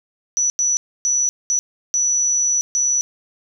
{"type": "tone bursts at uneven times", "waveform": "sine", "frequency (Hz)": 5920, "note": "F#8", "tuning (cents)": 0, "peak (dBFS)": -15, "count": 6, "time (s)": [[0.37, 0.5], [0.59, 0.77], [1.05, 1.29], [1.5, 1.59], [1.94, 2.61], [2.75, 3.01]], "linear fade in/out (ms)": 0, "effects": []}